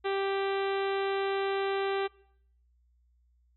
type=harmonic tone; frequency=392 Hz; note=G4; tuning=in tune; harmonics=1 / 2 / 3 / 4 / 5 / 6 / 7 / 8 / 9 / 10; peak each=-29 / -35 / -39 / -41 / -43 / -45 / -46 / -47 / -48 / -49 dBFS; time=0.04-2.08 s; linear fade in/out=20 ms; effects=noise-tail reverb RT60 0.7 s tail -23 dB re dry + added 60 Hz sine -64 dBFS peak until 3.56 s